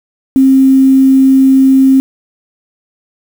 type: tone with quantisation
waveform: sine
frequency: 266.3 Hz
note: C4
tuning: 31 cents sharp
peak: -3 dBFS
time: 0.36-2 s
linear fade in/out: 0 ms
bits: 5
effects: none